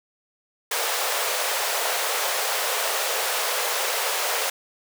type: high-pass noise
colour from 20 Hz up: pink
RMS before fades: -25 dBFS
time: 0.71-4.5 s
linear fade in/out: 5 ms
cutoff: 450 Hz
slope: 48 dB/octave
effects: none